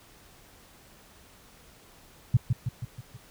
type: tone with echo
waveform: sine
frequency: 121.6 Hz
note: B2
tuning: 26 cents flat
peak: -15 dBFS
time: 2.34-2.37 s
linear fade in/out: 5 ms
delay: 160 ms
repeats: 5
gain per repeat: -5 dB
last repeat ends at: 3.17 s
effects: pink hiss -55 dBFS RMS until 3.3 s